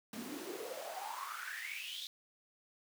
pink noise with high-pass filter sweep, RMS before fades -44 dBFS, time 0.13-2.07 s, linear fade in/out 2 ms, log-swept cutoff 210 to 3800 Hz, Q 9, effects none

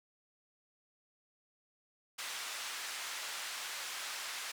pink band-pass noise, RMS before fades -42 dBFS, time 2.18-4.52 s, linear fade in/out 10 ms, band 1300 to 9100 Hz, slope 12 dB/octave, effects none

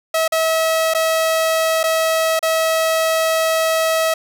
sawtooth tone with dropouts, 645 Hz, E5, 38 cents flat, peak -11 dBFS, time 0.14-4.14 s, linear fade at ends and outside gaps 5 ms, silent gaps 0.279-0.321 / 0.938-0.947 / 1.832-1.838 / 2.393-2.427 s, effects none

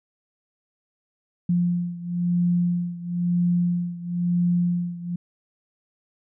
sine beating tone pair, 174.8 / 175.8 Hz, F3 / F3, +2 / +12 cents, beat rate 1 Hz, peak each -22 / -25 dBFS, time 1.49-5.16 s, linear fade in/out 5 ms, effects none

